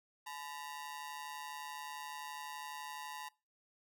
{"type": "ring-modulated tone", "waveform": "sawtooth", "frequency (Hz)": 932.3, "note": "A#5", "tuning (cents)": 0, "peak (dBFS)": -37, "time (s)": [0.26, 3.29], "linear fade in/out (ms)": 10, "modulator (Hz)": 75.9, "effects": ["noise-tail reverb RT60 0.3 s tail -23 dB re dry"]}